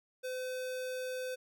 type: tone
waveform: square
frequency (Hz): 510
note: C5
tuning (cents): -44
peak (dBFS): -37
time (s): 0.23-1.36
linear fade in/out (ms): 20
effects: none